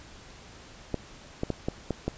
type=clicks; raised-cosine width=2 ms; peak=-14 dBFS; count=6; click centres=0.943 / 1.434 / 1.503 / 1.685 / 1.907 / 2.08 s; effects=pink hiss -49 dBFS RMS until 2.17 s + resampled to 16000 Hz